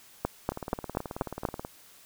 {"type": "two click trains", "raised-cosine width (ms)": 1, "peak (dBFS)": [-21, -12], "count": [22, 6], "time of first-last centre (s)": [[0.52, 1.649], [0.25, 1.452]], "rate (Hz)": [18.6, 4.16], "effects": ["white hiss -55 dBFS RMS until 2.05 s"]}